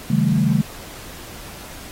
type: chord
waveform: sine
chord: A dominant seventh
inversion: first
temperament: equal with one note detuned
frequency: 138.59 / 160.77 / 196 / 220 Hz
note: C#3 / E3 / G3 / A3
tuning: 0 / -43 / 0 / 0 cents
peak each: -20 dBFS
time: 0.1-0.62 s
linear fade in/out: 5 ms
effects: pink hiss -38 dBFS RMS until 1.91 s + AAC 48 kbps